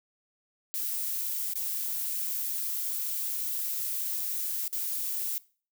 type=noise with dropouts; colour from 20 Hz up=violet; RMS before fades=-32 dBFS; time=0.74-5.38 s; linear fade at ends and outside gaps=0 ms; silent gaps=1.535-1.556 / 4.679-4.728 s; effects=noise-tail reverb RT60 0.4 s tail -21 dB re dry